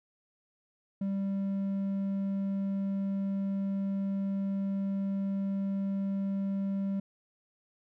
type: tone with hard clipping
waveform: sine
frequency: 196 Hz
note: G3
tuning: in tune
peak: -30 dBFS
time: 1.01-7 s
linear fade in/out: 5 ms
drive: 3 dB
effects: none